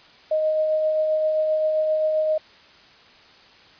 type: tone with tremolo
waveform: sine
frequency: 622.3 Hz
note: D#5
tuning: in tune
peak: -17 dBFS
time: 0.31-2.38 s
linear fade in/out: 5 ms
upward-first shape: triangle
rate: 7.6 Hz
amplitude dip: 30%
effects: white hiss -50 dBFS RMS until 3.79 s + resampled to 11025 Hz